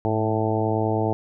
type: harmonic tone with a mistuned harmonic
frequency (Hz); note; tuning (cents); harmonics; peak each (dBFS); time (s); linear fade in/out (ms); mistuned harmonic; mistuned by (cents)
109.8; A2; -3; 1 / 2 / 3 / 4 / 5 / 6 / 7 / 8; -25 / -30 / -27 / -27 / -32 / -29 / -30 / -31; 0.05-1.13; 0; 1; -43
effects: none